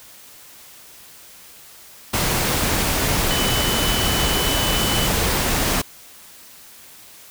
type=tone in noise; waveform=sine; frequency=3000 Hz; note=F#7; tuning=23 cents sharp; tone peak=-25 dBFS; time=3.3-5.08 s; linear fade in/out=10 ms; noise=pink; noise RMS=-20 dBFS; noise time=2.13-5.82 s; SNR=-8 dB; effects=white hiss -44 dBFS RMS until 7.3 s